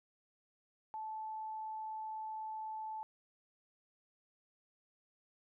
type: tone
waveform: sine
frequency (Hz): 872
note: A5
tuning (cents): -16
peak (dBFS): -40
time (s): 0.94-3.03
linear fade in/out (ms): 0
effects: none